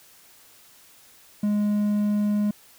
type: tone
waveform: triangle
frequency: 207.7 Hz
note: G#3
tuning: in tune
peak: -18 dBFS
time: 1.43-2.51 s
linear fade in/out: 5 ms
effects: white hiss -53 dBFS RMS until 2.78 s